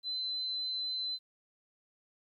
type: tone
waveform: sine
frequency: 4048 Hz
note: B7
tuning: 42 cents sharp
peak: -33 dBFS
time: 0.03-1.19 s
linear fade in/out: 50 ms
effects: 12-bit